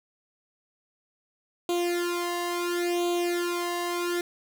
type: tone with flanger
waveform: sawtooth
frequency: 349.2 Hz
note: F4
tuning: in tune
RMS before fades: -28 dBFS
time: 1.69-4.21 s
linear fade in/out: 2 ms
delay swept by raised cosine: 0.28 to 1.04 ms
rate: 0.72 Hz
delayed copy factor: +0.9
effects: none